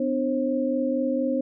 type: tone cluster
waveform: sine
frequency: 254.1 / 298.4 / 535 Hz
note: B3 / D4 / C5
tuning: +49 / +28 / +38 cents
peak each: -25 / -28 / -26 dBFS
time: 0-1.41 s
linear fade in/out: 5 ms
effects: none